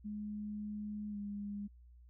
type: tone with pitch glide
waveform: sine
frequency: 209.4 to 203.8 Hz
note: G#3 to G#3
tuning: +15 to -32 cents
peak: -39 dBFS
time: 0.04-1.68 s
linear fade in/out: 20 ms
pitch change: -47 cents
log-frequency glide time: 1.1-1.17 s
effects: added 60 Hz sine -56 dBFS peak until 2.09 s